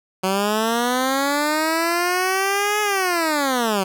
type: linear two-way sweep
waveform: 10% pulse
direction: up then down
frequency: 185.6 to 423.4 to 185.6 Hz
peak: -10 dBFS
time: 0.23-3.84 s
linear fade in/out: 10 ms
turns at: 2.81 s
effects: none